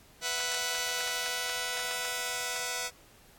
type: chord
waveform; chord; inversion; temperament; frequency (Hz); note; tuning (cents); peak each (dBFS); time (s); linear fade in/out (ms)
5% pulse; B suspended fourth; none; just; 493.9 / 658.5 / 740.8; B4 / E5 / F#5; 0 / -2 / +2; -24 / -26 / -24; 0.21-2.91; 50
effects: pink hiss -58 dBFS RMS until 3.38 s + AAC 64 kbps